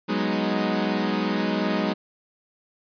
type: chord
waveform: sawtooth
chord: G# minor seventh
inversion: third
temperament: equal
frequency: 185 / 207.7 / 246.9 / 311.1 Hz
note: F#3 / G#3 / B3 / D#4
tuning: 0 / 0 / 0 / 0 cents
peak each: -24 / -22 / -26 / -25 dBFS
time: 0.08-1.94 s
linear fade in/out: 20 ms
effects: resampled to 11025 Hz